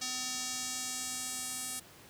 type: tone with band-pass filter sweep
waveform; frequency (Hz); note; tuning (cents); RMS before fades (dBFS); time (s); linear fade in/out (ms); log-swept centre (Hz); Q
square; 254; B3; +49; -38; 0.01-1.8; 10; 5800 to 9300; 1.9
effects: pink hiss -55 dBFS RMS until 2.09 s + high-pass 80 Hz 12 dB/octave